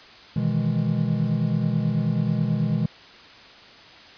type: chord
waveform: triangle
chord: E major seventh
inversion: second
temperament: equal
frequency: 123.47 / 155.56 / 164.81 / 207.7 Hz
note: B2 / D#3 / E3 / G#3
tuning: 0 / 0 / 0 / 0 cents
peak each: -24 dBFS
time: 0.36-2.86 s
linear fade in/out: 5 ms
effects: white hiss -46 dBFS RMS until 4.17 s + resampled to 11025 Hz